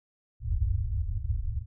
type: low-pass noise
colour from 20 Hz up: white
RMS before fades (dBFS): -29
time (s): 0.4-1.66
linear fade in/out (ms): 50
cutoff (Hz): 110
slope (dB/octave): 96
effects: none